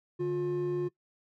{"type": "tone pair together", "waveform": "triangle", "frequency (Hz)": [147.1, 356], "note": ["D3", "F4"], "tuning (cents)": [3, 33], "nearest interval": "octave + minor third", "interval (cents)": 1530, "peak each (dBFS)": [-33, -26], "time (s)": [0.19, 0.89], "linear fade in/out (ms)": 20, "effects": ["noise-tail reverb RT60 0.1 s tail -20 dB re dry", "tanh soft clip ceiling -22 dBFS"]}